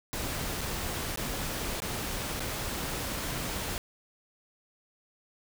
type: noise with dropouts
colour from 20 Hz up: pink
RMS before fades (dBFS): -34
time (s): 0.13-3.78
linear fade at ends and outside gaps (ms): 0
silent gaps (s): 0.609-0.613 / 1.159-1.174 / 1.802-1.82 / 2.396-2.404
effects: none